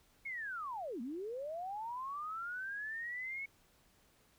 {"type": "linear two-way sweep", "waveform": "sine", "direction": "down then up", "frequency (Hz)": [2217, 220, 2217], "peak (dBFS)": -39, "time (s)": [0.25, 3.46], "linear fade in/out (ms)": 10, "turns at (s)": 1.01, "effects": ["pink hiss -69 dBFS RMS until 4.38 s"]}